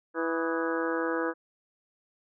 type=harmonic tone with a mistuned harmonic; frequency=164.81 Hz; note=E3; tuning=in tune; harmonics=2 / 3 / 4 / 5 / 6 / 7 / 8 / 9 / 10; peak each=-31 / -31 / -41 / -43 / -38 / -43 / -37 / -37 / -38 dBFS; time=0.14-1.34 s; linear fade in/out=50 ms; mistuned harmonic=8; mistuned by=-81 cents; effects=none